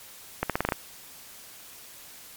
accelerating click train, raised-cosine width 0.5 ms, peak -9 dBFS, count 7, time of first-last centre 0.43-0.722 s, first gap 67 ms, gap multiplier 0.87, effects white hiss -47 dBFS RMS until 2.36 s + MP3 96 kbps

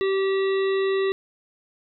harmonic tone, 387.4 Hz, G4, 20 cents flat, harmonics 1 / 3 / 5 / 7 / 9 / 10, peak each -20 / -34 / -33 / -39 / -44 / -39 dBFS, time 0.01-1.12 s, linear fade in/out 0 ms, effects none

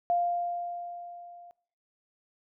sine tone with level ramp, 698.5 Hz, F5, in tune, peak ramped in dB -22 to -47 dBFS, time 0.1-1.51 s, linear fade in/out 0 ms, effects noise-tail reverb RT60 0.6 s tail -23 dB re dry

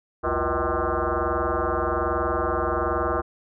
sine tone with frequency modulation, 360.6 Hz, F#4, 45 cents flat, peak -21 dBFS, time 0.23-3.22 s, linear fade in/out 20 ms, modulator 140 Hz, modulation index 7.3, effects none

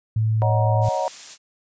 sine tone, 110 Hz, A2, in tune, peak -17 dBFS, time 0.16-0.89 s, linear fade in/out 5 ms
sine chord, D# minor seventh, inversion third, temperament equal with one note detuned, 554.4 / 622.3 / 740 / 942.1 Hz, C#5 / D#5 / F#5 / A#5, 0 / 0 / 0 / +18 cents, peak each -26 dBFS, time 0.42-1.08 s, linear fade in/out 0 ms
blue noise, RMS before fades -34 dBFS, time 0.81-1.38 s, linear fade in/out 50 ms
effects resampled to 16000 Hz

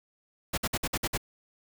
pink noise bursts, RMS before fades -29 dBFS, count 7, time 0.53-1.177 s, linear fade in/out 10 ms, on 47 ms, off 53 ms, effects none

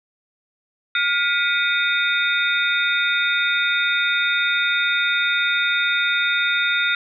sine tone cluster, 1420 / 1974 / 2244 / 2478 / 3667 Hz, F6 / B6 / C#7 / D#7 / A#7, +28 / -1 / +21 / -8 / -29 cents, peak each -20 / -27 / -27 / -27 / -23 dBFS, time 0.95-6.95 s, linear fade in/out 2 ms, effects none

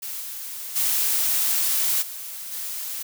blue noise with level steps, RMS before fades -32 / -34 / -22 / -35 / -31 dBFS, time 0.02-3.03 s, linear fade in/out 10 ms, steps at 0.2 / 0.75 / 2.01 / 2.51 s, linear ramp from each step 20 ms, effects none

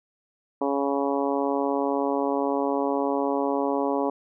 harmonic tone, 139.7 Hz, C#3, 14 cents sharp, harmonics 2 / 3 / 4 / 5 / 6 / 7 / 8, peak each -27 / -28 / -29 / -32 / -32 / -32 / -37 dBFS, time 0.61-4.1 s, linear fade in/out 5 ms, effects none

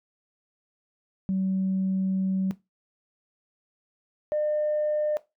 sine tone pair in turn, 190 / 603.2 Hz, F#3 / D5, +46 / +46 cents, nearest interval octave + minor sixth, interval 2000 cents, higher second, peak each -22 dBFS, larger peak neither, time 1.29-2.51 / 4.32-5.17 s, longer first, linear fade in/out 0 ms, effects noise-tail reverb RT60 0.2 s tail -17 dB re dry + tanh soft clip ceiling -19 dBFS

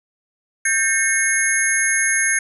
sine tone cluster, 1571 / 1800 / 2182 / 6460 / 10610 Hz, G6 / A6 / C#7 / G#8 / E9, +3 / +39 / -28 / -49 / +10 cents, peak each -22 dBFS, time 0.65-2.39 s, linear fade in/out 5 ms, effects none

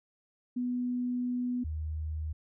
sine tone pair in turn, 246.9 / 77.77 Hz, B3 / D#2, 0 / 0 cents, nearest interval octave + minor sixth, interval 2000 cents, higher first, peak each -29 / -32 dBFS, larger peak first, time 0.56-1.64 / 1.64-2.33 s, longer first, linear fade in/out 10 ms, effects none

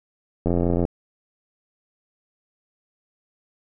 click train, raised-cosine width 2 ms, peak -9 dBFS, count 35, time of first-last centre 0.46-0.851 s, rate 86.9 Hz, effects none

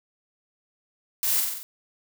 blue noise with echo, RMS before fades -25 dBFS, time 1.23-1.4 s, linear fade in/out 0 ms, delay 46 ms, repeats 5, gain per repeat -3 dB, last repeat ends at 1.63 s, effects none

